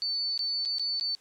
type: tone with dropouts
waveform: sine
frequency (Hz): 4503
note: C#8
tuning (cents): +26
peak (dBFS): -27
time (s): 0.02-1.15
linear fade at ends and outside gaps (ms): 0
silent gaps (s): 0.377-0.392 / 0.651-0.657 / 0.784-0.796 / 0.998-1.01
effects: white hiss -61 dBFS RMS until 1.2 s + low-pass 8000 Hz 12 dB/octave